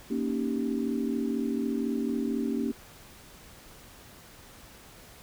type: chord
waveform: sine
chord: Eb dominant seventh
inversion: second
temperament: equal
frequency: 233.1 / 277.2 / 311.1 / 392 Hz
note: Bb3 / Db4 / Eb4 / G4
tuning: 0 / 0 / 0 / 0 cents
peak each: -30 / -31 / -36 / -35 dBFS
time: 0.1-2.72 s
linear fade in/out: 10 ms
effects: pink hiss -51 dBFS RMS until 5.22 s